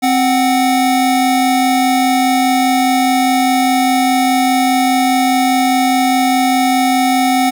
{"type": "tone pair together", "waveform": "square", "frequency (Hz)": [262.3, 742], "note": ["C4", "F#5"], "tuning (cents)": [4, 5], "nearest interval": "octave + tritone", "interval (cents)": 1801, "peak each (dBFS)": -14, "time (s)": [0.02, 7.51], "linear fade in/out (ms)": 20, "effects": []}